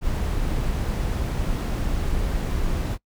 brown noise, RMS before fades -24 dBFS, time 0.01-2.98 s, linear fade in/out 50 ms, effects noise-tail reverb RT60 0.1 s tail -23 dB re dry

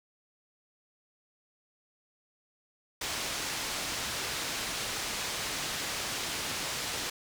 white low-pass noise, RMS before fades -35 dBFS, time 3.01-7.1 s, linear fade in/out 5 ms, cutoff 6100 Hz, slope 12 dB/octave, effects none

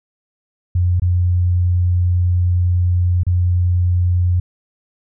sine tone with dropouts, 89 Hz, F2, 33 cents sharp, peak -12 dBFS, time 0.75-4.4 s, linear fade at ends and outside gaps 5 ms, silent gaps 0.998-1.019 / 3.234-3.266 s, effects none

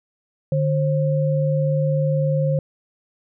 sine tone pair together, 149.4 / 532.4 Hz, D3 / C5, +30 / +30 cents, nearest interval octave + minor seventh, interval 2200 cents, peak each -18 / -22 dBFS, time 0.52-2.59 s, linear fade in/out 2 ms, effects none

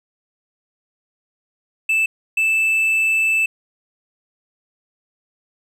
triangle tone bursts at uneven times, 2637 Hz, E7, in tune, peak -13 dBFS, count 2, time 1.89-2.06 / 2.37-3.46 s, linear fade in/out 5 ms, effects none

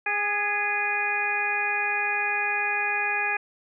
harmonic tone with a mistuned harmonic, 410.3 Hz, G#4, 21 cents flat, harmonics 1 / 2 / 3 / 4 / 5 / 6, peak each -38 / -30 / -37 / -28 / -33 / -27 dBFS, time 0.06-3.37 s, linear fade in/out 5 ms, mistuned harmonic 4, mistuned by +29 cents, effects none

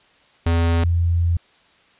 square / sine tone pair in turn, 84 / 85.27 Hz, E2 / F2, +33 / -41 cents, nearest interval unison, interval 26 cents, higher second, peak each -16 / -15 dBFS, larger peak second, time 0.46-0.84 / 0.84-1.37 s, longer second, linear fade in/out 5 ms, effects white hiss -55 dBFS RMS until 1.99 s + resampled to 8000 Hz

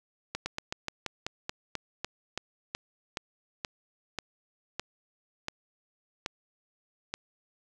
slowing click train, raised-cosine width 0.2 ms, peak -15 dBFS, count 19, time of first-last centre 0.35-7.14 s, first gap 110 ms, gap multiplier 1.13, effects none

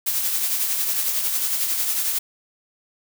blue noise with tremolo, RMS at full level -21 dBFS, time 0.06-2.19 s, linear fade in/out 10 ms, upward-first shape triangle, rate 11 Hz, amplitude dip 45%, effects none

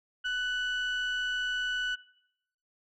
sine tone pair together, 1493.7 / 2960 Hz, F#6 / F#7, +16 / 0 cents, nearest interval octave, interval 1184 cents, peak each -28 / -32 dBFS, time 0.24-1.96 s, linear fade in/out 20 ms, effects noise-tail reverb RT60 0.8 s tail -21 dB re dry + tanh soft clip ceiling -26 dBFS

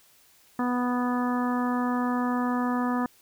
harmonic tone, 246.7 Hz, B3, 2 cents flat, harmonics 1 / 2 / 3 / 4 / 5 / 6 / 7, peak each -25 / -36 / -34 / -33 / -34 / -44 / -39 dBFS, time 0.59-3.06 s, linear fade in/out 2 ms, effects white hiss -59 dBFS RMS until 3.21 s

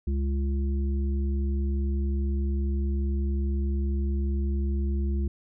harmonic tone, 68.8 Hz, C#2, 12 cents flat, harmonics 1 / 3 / 5, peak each -24 / -34 / -38 dBFS, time 0.07-5.28 s, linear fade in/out 5 ms, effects none

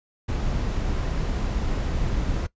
brown noise, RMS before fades -25 dBFS, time 0.28-2.47 s, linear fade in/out 10 ms, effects noise-tail reverb RT60 0.1 s tail -19 dB re dry + resampled to 16000 Hz

